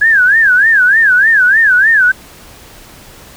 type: tone with vibrato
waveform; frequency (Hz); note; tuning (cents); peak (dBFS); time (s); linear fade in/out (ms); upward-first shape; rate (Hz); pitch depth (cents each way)
sine; 1636; G#6; -26; -5; 0.01-2.12; 10; sine; 3.3; 200
effects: pink hiss -37 dBFS RMS until 3.36 s